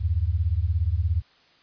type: beating tone pair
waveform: sine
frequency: 76.7 / 93.7 Hz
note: D#2 / F#2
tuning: -24 / +22 cents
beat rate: 17 Hz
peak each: -23 / -24 dBFS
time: 0-1.22 s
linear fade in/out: 20 ms
effects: white hiss -58 dBFS RMS until 1.62 s + resampled to 11025 Hz